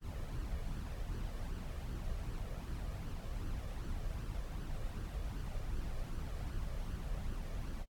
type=noise with flanger; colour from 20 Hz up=brown; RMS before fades=-40 dBFS; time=0.01-7.86 s; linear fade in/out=50 ms; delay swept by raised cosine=0.65 to 1.75 ms; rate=2.6 Hz; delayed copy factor=+0.5; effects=AAC 64 kbps